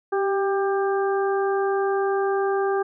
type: harmonic tone with a mistuned harmonic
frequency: 396.7 Hz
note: G4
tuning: 21 cents sharp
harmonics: 1 / 2 / 3 / 4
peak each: -21 / -27 / -31 / -33 dBFS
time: 0.12-2.83 s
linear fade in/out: 10 ms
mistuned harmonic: 1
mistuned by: -27 cents
effects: none